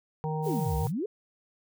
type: harmonic tone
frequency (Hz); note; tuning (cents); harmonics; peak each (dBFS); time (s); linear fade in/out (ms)
155.56; D#3; 0; 1 / 3 / 5 / 6; -30 / -35 / -37 / -38; 0.24-0.87; 0
type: noise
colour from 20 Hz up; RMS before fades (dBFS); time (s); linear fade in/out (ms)
blue; -45; 0.42-0.92; 50
type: exponential two-way sweep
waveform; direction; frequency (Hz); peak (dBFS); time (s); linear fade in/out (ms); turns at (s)
sine; down then up; 460.9 to 61.74 to 460.9; -28; 0.46-1.06; 5; 0.77
effects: none